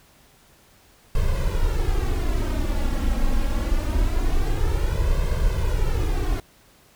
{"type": "noise with flanger", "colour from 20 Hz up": "brown", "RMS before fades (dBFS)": -21, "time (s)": [1.15, 6.4], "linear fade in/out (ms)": 2, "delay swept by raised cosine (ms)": [1.9, 3.7], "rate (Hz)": 0.24, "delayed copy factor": 0.75, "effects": ["pink hiss -55 dBFS RMS until 6.95 s"]}